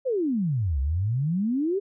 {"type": "exponential two-way sweep", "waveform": "sine", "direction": "down then up", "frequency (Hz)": [550, 64.3, 413.5], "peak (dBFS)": -22, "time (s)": [0.05, 1.8], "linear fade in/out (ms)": 20, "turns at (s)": 0.8, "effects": []}